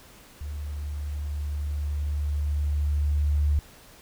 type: tone with level ramp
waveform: sine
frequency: 73.42 Hz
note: D2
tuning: in tune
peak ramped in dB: -31 to -19 dBFS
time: 0.41-3.59 s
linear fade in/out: 0 ms
effects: pink hiss -51 dBFS RMS until 4.01 s